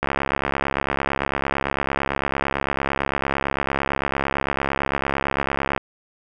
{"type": "click train", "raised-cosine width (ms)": 0.5, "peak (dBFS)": -6, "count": 397, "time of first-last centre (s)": [0.03, 5.777], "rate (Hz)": 68.9, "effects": []}